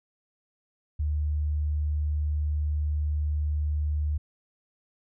sine tone, 75 Hz, D2, 37 cents sharp, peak -24 dBFS, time 0.99-4.18 s, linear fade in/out 10 ms, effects none

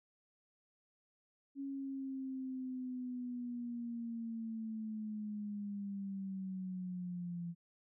sine linear sweep, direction down, 277.2 to 170 Hz, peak -39 dBFS, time 1.55-7.55 s, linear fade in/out 50 ms, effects none

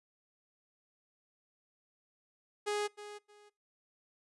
sawtooth tone with echo, 415.3 Hz, G#4, in tune, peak -28 dBFS, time 2.66-2.88 s, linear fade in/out 20 ms, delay 310 ms, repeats 2, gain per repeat -13 dB, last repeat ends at 3.5 s, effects noise-tail reverb RT60 0.4 s tail -26 dB re dry + resampled to 24000 Hz

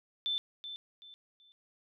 sine tone with echo, 3534 Hz, A7, 7 cents sharp, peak -30 dBFS, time 0.26-0.38 s, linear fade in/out 0 ms, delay 380 ms, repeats 3, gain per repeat -10 dB, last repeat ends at 1.52 s, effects none

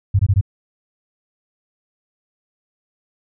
sine tone bursts, 98 Hz, G2, in tune, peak -10 dBFS, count 4, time 0.14-0.412 s, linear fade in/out 10 ms, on 53 ms, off 20 ms, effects none

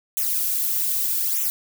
violet noise with flanger, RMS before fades -23 dBFS, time 0.17-1.5 s, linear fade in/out 0 ms, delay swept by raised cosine 0.21 to 3.61 ms, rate 0.81 Hz, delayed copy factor -0.9, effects none

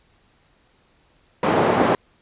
white band-pass noise, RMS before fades -18 dBFS, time 1.43-1.95 s, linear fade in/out 2 ms, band 170 to 780 Hz, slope 12 dB/octave, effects pink hiss -60 dBFS RMS until 2.21 s + resampled to 8000 Hz

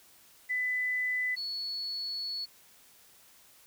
sine tone pair in turn, 2000 / 4400 Hz, B6 / C#8, +21 / -14 cents, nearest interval octave + major second, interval 1365 cents, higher second, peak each -28 / -33 dBFS, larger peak first, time 0.49-1.36 / 1.36-2.46 s, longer second, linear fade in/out 20 ms, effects white hiss -59 dBFS RMS until 3.66 s

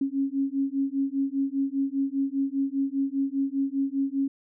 sine beating tone pair, 271.5 / 276.5 Hz, C#4 / C#4, -36 / -4 cents, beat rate 5 Hz, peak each -27 dBFS, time 0.01-4.28 s, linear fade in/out 5 ms, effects none

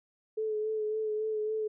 sine tone with vibrato, 431.6 Hz, A4, 33 cents flat, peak -29 dBFS, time 0.37-1.68 s, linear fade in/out 10 ms, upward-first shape sine, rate 3.6 Hz, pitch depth 25 cents each way, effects none

